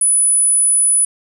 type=tone; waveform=sine; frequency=9940 Hz; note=D#9; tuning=3 cents flat; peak=-10 dBFS; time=0.01-1.05 s; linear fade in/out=5 ms; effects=none